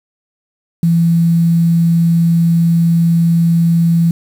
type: tone with quantisation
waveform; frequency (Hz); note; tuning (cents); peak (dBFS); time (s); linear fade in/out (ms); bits
sine; 167.8; E3; +31; -8; 0.83-4.11; 2; 6
effects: none